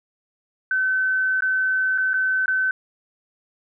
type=tone with dropouts; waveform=sine; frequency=1525 Hz; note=G6; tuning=48 cents flat; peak=-18 dBFS; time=0.71-2.71 s; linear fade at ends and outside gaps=2 ms; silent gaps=1.407-1.422 / 1.978-1.982 / 2.134-2.14 / 2.459-2.48 s; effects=none